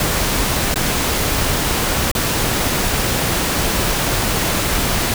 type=noise with dropouts; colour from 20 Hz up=pink; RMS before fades=-18 dBFS; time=0-5.14 s; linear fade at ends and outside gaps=2 ms; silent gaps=0.742-0.758 / 2.115-2.15 s; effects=none